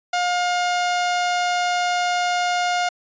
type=tone; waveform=sawtooth; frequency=712 Hz; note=F5; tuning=33 cents sharp; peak=-15 dBFS; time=0.13-2.89 s; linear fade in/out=5 ms; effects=resampled to 16000 Hz